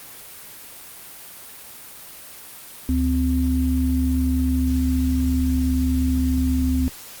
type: tone pair together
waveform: sine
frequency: 72.3 / 257.6 Hz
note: D2 / C4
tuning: -27 / -27 cents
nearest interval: octave + minor seventh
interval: 2200 cents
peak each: -20 dBFS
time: 2.89-6.88 s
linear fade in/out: 0 ms
effects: white hiss -40 dBFS RMS until 7.2 s + Opus 32 kbps